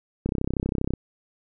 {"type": "click train", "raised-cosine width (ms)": 3, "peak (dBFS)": -12, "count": 23, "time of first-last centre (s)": [0.26, 0.937], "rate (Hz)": 32.5, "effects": []}